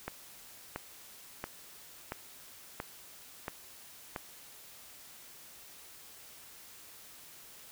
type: click train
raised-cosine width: 0.5 ms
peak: -21 dBFS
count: 7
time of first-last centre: 0.08-4.162 s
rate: 1.47 Hz
effects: white hiss -53 dBFS RMS until 7.71 s